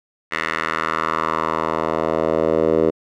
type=tone with band-pass filter sweep; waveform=10% pulse; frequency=80 Hz; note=D#2; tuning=49 cents sharp; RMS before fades=-20 dBFS; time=0.31-2.91 s; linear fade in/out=20 ms; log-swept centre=1900 to 450 Hz; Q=2.3; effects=none